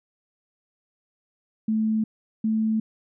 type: tone pair in turn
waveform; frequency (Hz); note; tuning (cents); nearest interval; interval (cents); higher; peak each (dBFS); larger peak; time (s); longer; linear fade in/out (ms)
sine; 218.7 / 219.6; A3 / A3; -10 / -3; unison; 7; second; -20; neither; 1.68-2.04 / 2.44-2.8; neither; 5
effects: none